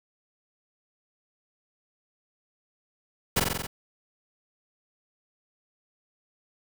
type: noise with echo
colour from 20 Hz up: pink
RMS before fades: -22 dBFS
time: 3.36-3.4 s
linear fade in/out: 10 ms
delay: 45 ms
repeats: 6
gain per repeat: -2 dB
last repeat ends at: 3.67 s
effects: none